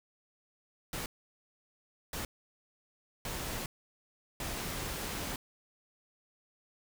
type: noise bursts at uneven times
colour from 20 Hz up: pink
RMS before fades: -38 dBFS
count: 4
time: 0.93-1.06 / 2.13-2.25 / 3.25-3.66 / 4.4-5.36 s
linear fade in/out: 2 ms
effects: none